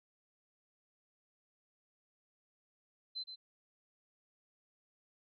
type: tone with echo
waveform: sine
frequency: 4069 Hz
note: C8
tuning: 49 cents flat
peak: -38 dBFS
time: 3.15-3.24 s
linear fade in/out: 20 ms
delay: 120 ms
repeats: 1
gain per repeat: -7 dB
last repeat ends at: 3.36 s
effects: none